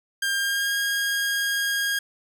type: tone with pitch glide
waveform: sawtooth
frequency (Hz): 1600 to 1628.9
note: G6 to G#6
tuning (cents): +35 to -34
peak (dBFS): -19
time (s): 0.22-1.99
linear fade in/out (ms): 5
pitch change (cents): +31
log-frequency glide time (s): 0.35-0.76
effects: none